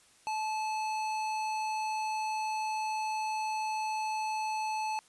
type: tone with tanh clipping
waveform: sine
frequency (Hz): 867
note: A5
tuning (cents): -26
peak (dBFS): -33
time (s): 0.27-4.99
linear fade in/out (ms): 0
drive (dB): 18
effects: white hiss -62 dBFS RMS until 5.08 s + resampled to 24000 Hz